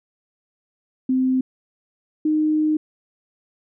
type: tone pair in turn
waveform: sine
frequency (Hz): 258.9 / 307.9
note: C4 / D#4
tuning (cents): -18 / -18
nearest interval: minor third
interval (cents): 300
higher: second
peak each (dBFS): -16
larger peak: neither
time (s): 1.09-1.41 / 2.25-2.77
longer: second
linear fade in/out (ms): 5
effects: none